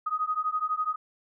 sine beating tone pair, 1245 / 1257 Hz, D#6 / D#6, +1 / +17 cents, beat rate 12 Hz, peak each -29 dBFS, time 0.06-0.96 s, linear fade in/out 10 ms, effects none

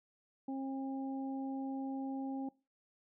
harmonic tone, 268.8 Hz, C4, 47 cents sharp, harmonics 1 / 2 / 3, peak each -37 / -50 / -47 dBFS, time 0.48-2.49 s, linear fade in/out 5 ms, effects noise-tail reverb RT60 0.3 s tail -22 dB re dry

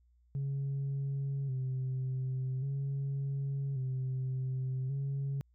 sine tone with vibrato, 134 Hz, C3, 42 cents sharp, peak -30 dBFS, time 0.35-5.41 s, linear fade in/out 0 ms, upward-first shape square, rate 0.44 Hz, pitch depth 51 cents each way, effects tanh soft clip ceiling -30 dBFS + added 60 Hz sine -64 dBFS peak until 5.54 s

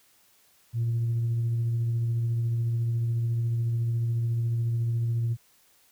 sine tone with tremolo, 116.54 Hz, A#2, in tune, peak -21 dBFS, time 0.73-5.37 s, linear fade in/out 50 ms, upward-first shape triangle, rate 14 Hz, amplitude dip 25%, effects tanh soft clip ceiling -21 dBFS + white hiss -62 dBFS RMS until 5.91 s

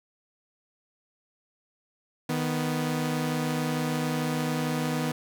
sawtooth tone pair together, 155.7 / 246.9 Hz, D#3 / B3, +2 / 0 cents, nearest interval minor sixth, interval 798 cents, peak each -25 dBFS, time 2.29-5.12 s, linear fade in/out 5 ms, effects 10-bit

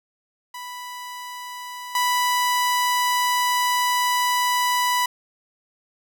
sawtooth tone with level steps, 987.8 Hz, B5, in tune, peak -29 / -15 dBFS, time 0.54-5.06 s, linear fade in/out 5 ms, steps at 1.95 s, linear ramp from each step 2 ms, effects none

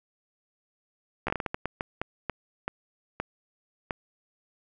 slowing click train, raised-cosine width 0.5 ms, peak -14 dBFS, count 15, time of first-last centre 1.27-3.908 s, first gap 13 ms, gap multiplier 1.36, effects none

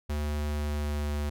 square tone with pitch glide, 74.3 to 73.53 Hz, D2 to D2, +21 to +3 cents, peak -29 dBFS, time 0.09-1.3 s, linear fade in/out 10 ms, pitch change -18 cents, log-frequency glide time 0.42-1.12 s, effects none

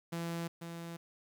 sawtooth tone with echo, 168.4 Hz, E3, 37 cents sharp, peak -32 dBFS, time 0.12-0.48 s, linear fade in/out 10 ms, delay 490 ms, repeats 1, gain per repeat -6 dB, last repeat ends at 0.97 s, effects 11-bit

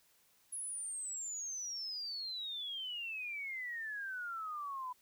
sine exponential sweep, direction down, 10770 to 987.8 Hz, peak -39 dBFS, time 0.52-4.93 s, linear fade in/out 10 ms, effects white hiss -70 dBFS RMS until 5.01 s

